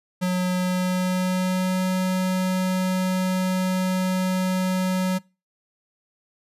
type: tone with pitch glide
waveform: square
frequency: 182.2 to 185.49 Hz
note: F#3 to F#3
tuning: -26 to +5 cents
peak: -21 dBFS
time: 0.21-5.19 s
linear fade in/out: 20 ms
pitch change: +31 cents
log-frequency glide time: 0.54-1.81 s
effects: noise-tail reverb RT60 0.3 s tail -24 dB re dry + resampled to 32000 Hz